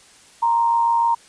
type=tone pair together; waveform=sine; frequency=932.3 / 1038.9 Hz; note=A#5 / C6; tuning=0 / -13 cents; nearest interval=major second; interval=187 cents; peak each=-15 / -26 dBFS; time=0.42-1.15 s; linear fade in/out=10 ms; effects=white hiss -49 dBFS RMS until 1.28 s + resampled to 22050 Hz